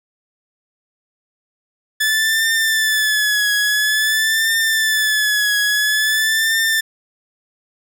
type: tone with vibrato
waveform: sawtooth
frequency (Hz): 1734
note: A6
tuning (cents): -26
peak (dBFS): -11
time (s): 2-6.81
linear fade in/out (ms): 10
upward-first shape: triangle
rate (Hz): 0.49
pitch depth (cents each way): 68
effects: none